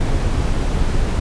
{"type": "noise", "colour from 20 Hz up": "brown", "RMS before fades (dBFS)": -17, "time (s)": [0, 1.2], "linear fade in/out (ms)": 10, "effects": ["resampled to 22050 Hz"]}